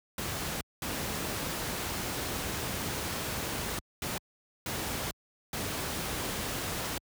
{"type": "noise bursts at uneven times", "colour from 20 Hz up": "pink", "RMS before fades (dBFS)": -34, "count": 5, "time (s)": [[0.18, 0.61], [0.82, 3.79], [4.02, 4.18], [4.66, 5.11], [5.53, 6.98]], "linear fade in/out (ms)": 2, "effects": ["high-pass 60 Hz 12 dB/octave"]}